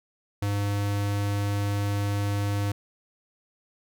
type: tone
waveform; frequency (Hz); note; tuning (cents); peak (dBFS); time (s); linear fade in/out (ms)
square; 101.5; G#2; -39; -25; 0.42-2.72; 5
effects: none